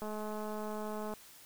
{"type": "click train", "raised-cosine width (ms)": 1, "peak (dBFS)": -28, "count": 239, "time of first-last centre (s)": [0.02, 1.137], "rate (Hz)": 213, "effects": ["white hiss -56 dBFS RMS until 1.45 s"]}